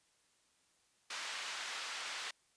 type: band-pass noise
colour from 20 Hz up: pink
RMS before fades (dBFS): -43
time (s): 1.1-2.31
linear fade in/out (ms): 5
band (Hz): 1300 to 5600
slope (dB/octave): 12
effects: white hiss -73 dBFS RMS until 2.56 s + resampled to 22050 Hz